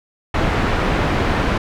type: low-pass noise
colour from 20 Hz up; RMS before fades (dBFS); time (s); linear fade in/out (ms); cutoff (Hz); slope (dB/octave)
pink; -18; 0.34-1.58; 5; 2200; 12
effects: none